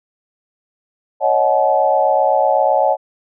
sine chord, D# half-diminished seventh, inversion third, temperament equal with one note detuned, 554.4 / 622.3 / 740 / 858.4 Hz, C#5 / D#5 / F#5 / A5, 0 / 0 / 0 / -43 cents, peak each -17 dBFS, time 1.2-2.97 s, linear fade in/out 50 ms, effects none

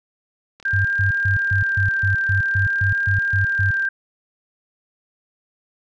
click train, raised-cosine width 0.2 ms, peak -25 dBFS, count 120, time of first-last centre 0.6-3.851 s, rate 36.6 Hz
sine tone with vibrato, 1590 Hz, G6, 24 cents sharp, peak -18 dBFS, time 0.65-3.89 s, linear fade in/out 5 ms, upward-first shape sine, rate 0.51 Hz, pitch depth 13 cents each way
sine tone bursts, 97.9 Hz, G2, 2 cents flat, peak -17 dBFS, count 12, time 0.73-3.71 s, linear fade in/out 5 ms, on 120 ms, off 140 ms
effects none

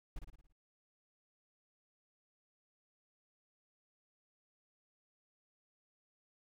brown noise with echo, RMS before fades -41 dBFS, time 0.16-0.19 s, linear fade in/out 5 ms, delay 56 ms, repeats 6, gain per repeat -5 dB, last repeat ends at 0.526 s, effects none

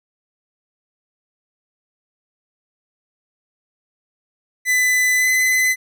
45% pulse tone with pitch glide, 2003 to 2023 Hz, B6 to B6, +24 to +41 cents, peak -14 dBFS, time 4.65-5.76 s, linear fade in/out 50 ms, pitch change +17 cents, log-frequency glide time 5.17-5.28 s, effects none

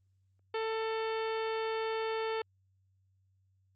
harmonic tone with a mistuned harmonic, 444.6 Hz, A4, 18 cents sharp, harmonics 1 / 2 / 3 / 4 / 5 / 6 / 7 / 8 / 10, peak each -33 / -39 / -43 / -45 / -47 / -49 / -50 / -51 / -53 dBFS, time 0.54-2.42 s, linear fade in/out 5 ms, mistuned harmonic 7, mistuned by -26 cents, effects added 95 Hz sine -68 dBFS peak until 3.75 s + Opus 24 kbps

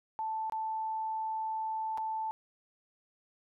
sine tone with dropouts, 880 Hz, A5, in tune, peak -32 dBFS, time 0.19-2.31 s, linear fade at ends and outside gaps 0 ms, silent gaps 0.498-0.522 / 1.975-1.981 s, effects none

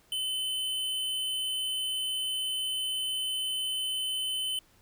square tone, 3042 Hz, F#7, 47 cents sharp, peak -30 dBFS, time 0.12-4.59 s, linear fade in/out 2 ms, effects pink hiss -63 dBFS RMS until 4.81 s

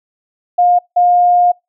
sine tone bursts at uneven times, 710 Hz, F5, 28 cents sharp, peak -7 dBFS, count 2, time 0.58-0.79 / 0.96-1.52 s, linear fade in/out 10 ms, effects noise-tail reverb RT60 0.2 s tail -26 dB re dry

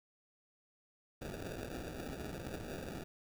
white noise with sample-and-hold, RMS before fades -44 dBFS, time 1.21-3.04 s, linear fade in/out 10 ms, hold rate 1050 Hz, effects none

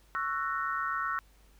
sine chord, F# dominant seventh, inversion second, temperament just, 1110 / 1332 / 1480 / 1850 Hz, C#6 / E6 / F#6 / A#6, +2 / +18 / 0 / -14 cents, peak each -35 / -33 / -36 / -39 dBFS, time 0.15-1.19 s, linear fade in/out 0 ms, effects added 50 Hz sine -59 dBFS peak until 1.59 s + pink hiss -65 dBFS RMS until 1.59 s

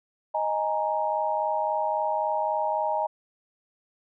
sine chord, D# suspended fourth, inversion none, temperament just, 622.3 / 829.7 / 933.4 Hz, D#5 / G#5 / A#5, 0 / -2 / +2 cents, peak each -28 dBFS, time 0.34-3.07 s, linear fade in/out 10 ms, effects none

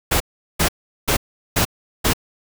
pink noise bursts, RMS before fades -17 dBFS, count 5, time 0.11-2.135 s, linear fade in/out 10 ms, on 93 ms, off 390 ms, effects none

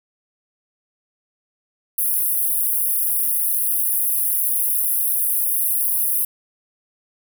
pink high-pass noise, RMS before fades -20 dBFS, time 1.98-6.25 s, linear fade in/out 5 ms, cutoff 9900 Hz, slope 96 dB/octave, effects none

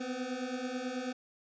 25% pulse beating tone pair, 246.9 / 256.1 Hz, B3 / C4, 0 / -37 cents, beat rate 9.2 Hz, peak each -36 / -33 dBFS, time 0-1.13 s, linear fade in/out 10 ms, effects resampled to 16000 Hz

